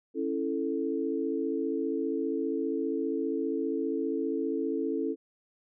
sine chord, A major, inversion first, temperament just, 275 / 330 / 440 Hz, C#4 / E4 / A4, -14 / +2 / 0 cents, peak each -32 dBFS, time 0.14-5.16 s, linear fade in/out 50 ms, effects none

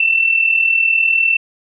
sine tone with amplitude modulation, 2679 Hz, E7, 27 cents sharp, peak -8 dBFS, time 0-1.37 s, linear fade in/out 5 ms, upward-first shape sine, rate 39.9 Hz, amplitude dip 65%, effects none

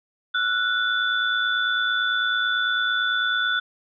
sine tone cluster, 1367 / 1476 / 3482 Hz, F6 / F#6 / A7, -37 / -5 / -19 cents, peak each -28 / -22 / -26 dBFS, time 0.34-3.6 s, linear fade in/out 10 ms, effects none

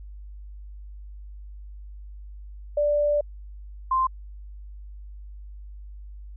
sine tone pair in turn, 587.3 / 1044.5 Hz, D5 / C6, 0 / -3 cents, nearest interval minor seventh, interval 997 cents, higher second, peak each -19 dBFS, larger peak neither, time 2.77-3.21 / 3.91-4.07 s, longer first, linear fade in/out 5 ms, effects added 50 Hz sine -38 dBFS peak until 6.36 s

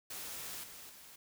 white noise with level steps, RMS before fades -44 / -51 / -55 dBFS, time 0.1-1.16 s, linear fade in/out 5 ms, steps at 0.63 / 0.89 s, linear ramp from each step 10 ms, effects none

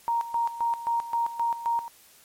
sine tone with tremolo, 933 Hz, A#5, 1 cent sharp, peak -22 dBFS, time 0.08-1.88 s, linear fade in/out 0 ms, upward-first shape square, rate 3.8 Hz, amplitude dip 75%, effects white hiss -55 dBFS RMS until 2.24 s + MP3 64 kbps

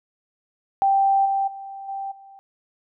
sine tone with level steps, 784 Hz, G5, in tune, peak -15 / -19 / -33 / -27 / -43 dBFS, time 0.82-2.39 s, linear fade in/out 0 ms, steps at 1.25 / 1.47 / 1.88 / 2.11 s, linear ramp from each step 10 ms, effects none

